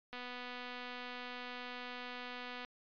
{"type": "click train", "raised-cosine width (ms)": 0.3, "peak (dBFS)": -30, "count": 623, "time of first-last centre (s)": [0.13, 2.648], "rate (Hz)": 247, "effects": ["resampled to 11025 Hz"]}